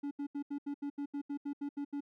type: tone bursts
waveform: triangle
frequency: 285.3 Hz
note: C#4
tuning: 50 cents sharp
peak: -33 dBFS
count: 13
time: 0.03-2.007 s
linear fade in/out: 10 ms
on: 81 ms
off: 77 ms
effects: none